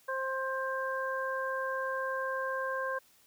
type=harmonic tone; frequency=528 Hz; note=C5; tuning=16 cents sharp; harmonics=1 / 2 / 3; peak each=-35 / -36 / -36 dBFS; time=0.08-2.99 s; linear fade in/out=10 ms; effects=white hiss -64 dBFS RMS until 3.26 s